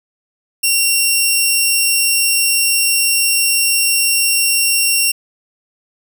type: tone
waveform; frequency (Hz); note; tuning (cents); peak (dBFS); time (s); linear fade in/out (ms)
10% pulse; 2746; F7; -30; -3; 0.63-5.12; 10
effects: none